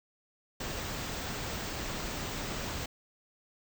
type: band-stop noise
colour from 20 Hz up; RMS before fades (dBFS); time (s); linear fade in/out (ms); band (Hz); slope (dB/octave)
pink; -37; 0.6-2.86; 5; 8400 to 14000; 96
effects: none